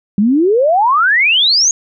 sine exponential sweep, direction up, 192.8 to 6760 Hz, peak -8 dBFS, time 0.18-1.71 s, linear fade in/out 2 ms, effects none

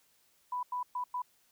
sine tone bursts at uneven times, 991 Hz, B5, 6 cents sharp, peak -32 dBFS, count 4, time 0.52-0.63 / 0.72-0.83 / 0.95-1.04 / 1.14-1.22 s, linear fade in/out 5 ms, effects white hiss -69 dBFS RMS until 1.51 s

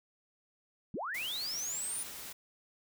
sine linear sweep, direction up, 134.9 to 9760 Hz, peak -35 dBFS, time 0.94-2.03 s, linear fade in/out 2 ms
white noise, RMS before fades -45 dBFS, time 1.14-2.33 s, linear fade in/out 10 ms
effects none

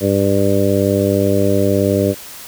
harmonic tone, 99 Hz, G2, 18 cents sharp, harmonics 1 / 2 / 3 / 4 / 5 / 6, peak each -19 / -19 / -19 / -19 / -19 / -19 dBFS, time 0-2.15 s, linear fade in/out 50 ms, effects white hiss -34 dBFS RMS until 2.47 s

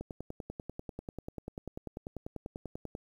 click train, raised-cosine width 2 ms, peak -26 dBFS, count 31, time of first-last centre 0.01-2.951 s, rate 10.2 Hz, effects 10-bit

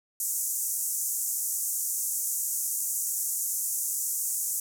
pink band-pass noise, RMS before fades -30 dBFS, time 0.2-4.6 s, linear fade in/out 2 ms, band 6500 to 15000 Hz, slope 48 dB/octave, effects none

